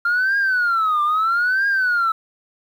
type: tone with vibrato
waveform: sine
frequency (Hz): 1389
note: F6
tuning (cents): -10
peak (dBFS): -14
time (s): 0.05-2.12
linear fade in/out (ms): 5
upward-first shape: triangle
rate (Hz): 0.77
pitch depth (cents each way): 280
effects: tanh soft clip ceiling -13 dBFS + 8-bit